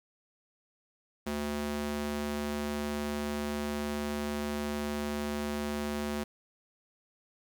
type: tone with high-pass filter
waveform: square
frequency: 73.42 Hz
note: D2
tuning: in tune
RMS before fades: -34 dBFS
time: 1.26-6.24 s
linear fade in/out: 10 ms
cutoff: 200 Hz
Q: 1.1
effects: 10-bit